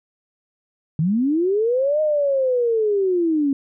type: linear two-way sweep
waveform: sine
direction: up then down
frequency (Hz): 146.83 to 622 to 270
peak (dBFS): -16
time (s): 0.99-3.53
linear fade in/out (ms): 2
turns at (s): 2.01
effects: none